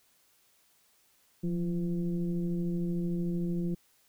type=tone with frequency modulation; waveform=sine; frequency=174.61 Hz; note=F3; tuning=in tune; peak=-28 dBFS; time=1.43-3.75 s; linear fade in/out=10 ms; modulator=168 Hz; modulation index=0.81; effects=white hiss -67 dBFS RMS until 4.08 s